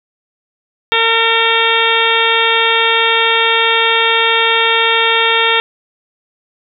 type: harmonic tone with a mistuned harmonic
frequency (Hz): 455.4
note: A#4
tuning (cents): -40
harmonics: 1 / 2 / 3 / 4 / 5 / 6 / 7 / 8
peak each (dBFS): -18 / -18 / -18 / -18 / -18 / -18 / -18 / -18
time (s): 0.92-5.6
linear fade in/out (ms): 0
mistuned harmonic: 7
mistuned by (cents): +26
effects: none